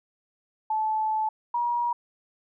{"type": "tone pair in turn", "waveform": "sine", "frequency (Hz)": [869, 955.4], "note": ["A5", "A#5"], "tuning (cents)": [-22, 42], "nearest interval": "major second", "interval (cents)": 164, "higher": "second", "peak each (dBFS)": -23, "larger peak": "neither", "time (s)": [[0.7, 1.29], [1.54, 1.93]], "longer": "first", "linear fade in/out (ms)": 5, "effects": []}